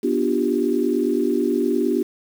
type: chord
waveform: sine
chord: G dominant seventh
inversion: first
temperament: just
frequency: 245 / 294 / 352.8 / 392 Hz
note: B3 / D4 / F4 / G4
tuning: -14 / +2 / +18 / 0 cents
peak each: -23 dBFS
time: 0.03-2.03 s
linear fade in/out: 10 ms
effects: 7-bit